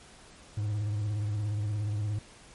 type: tone with vibrato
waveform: triangle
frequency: 104.7 Hz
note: G#2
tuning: 15 cents sharp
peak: -26 dBFS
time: 0.57-2.19 s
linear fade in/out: 5 ms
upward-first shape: triangle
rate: 17 Hz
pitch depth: 73 cents each way
effects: pink hiss -53 dBFS RMS until 2.54 s + MP3 48 kbps